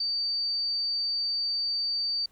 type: tone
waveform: sine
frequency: 4612 Hz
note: D8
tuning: 32 cents flat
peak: -26 dBFS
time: 0-2.26 s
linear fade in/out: 5 ms
effects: pink hiss -65 dBFS RMS until 2.31 s